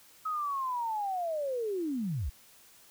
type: linear sweep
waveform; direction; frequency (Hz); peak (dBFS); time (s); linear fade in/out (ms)
sine; down; 1284 to 50.3; -30; 0.25-2.3; 10
effects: white hiss -58 dBFS RMS until 2.9 s